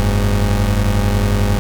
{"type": "tone pair together", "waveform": "30% pulse", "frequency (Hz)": [45.35, 101.8], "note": ["F#1", "G#2"], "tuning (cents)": [-34, -34], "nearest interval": "octave + major second", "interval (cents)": 1400, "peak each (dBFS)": -13, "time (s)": [0, 1.59], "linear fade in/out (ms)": 0, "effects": []}